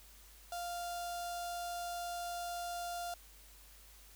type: tone with notch filter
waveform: sawtooth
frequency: 698 Hz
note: F5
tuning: 1 cent flat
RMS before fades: -41 dBFS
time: 0.52-3.14 s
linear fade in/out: 2 ms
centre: 2100 Hz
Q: 0.95
effects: added 50 Hz sine -59 dBFS peak until 4.15 s + white hiss -60 dBFS RMS until 4.15 s